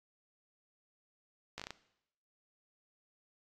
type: slowing click train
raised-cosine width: 0.2 ms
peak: -24 dBFS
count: 6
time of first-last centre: 1.58-1.706 s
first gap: 16 ms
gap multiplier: 1.23
effects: noise-tail reverb RT60 0.8 s tail -18 dB re dry + AAC 48 kbps